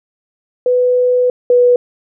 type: tone pair in turn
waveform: sine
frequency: 497.3 / 490.5 Hz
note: B4 / B4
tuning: +12 / -12 cents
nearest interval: unison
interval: 24 cents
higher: first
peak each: -9 / -6 dBFS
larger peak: second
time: 0.66-1.3 / 1.5-1.76 s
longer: first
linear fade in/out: 2 ms
effects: none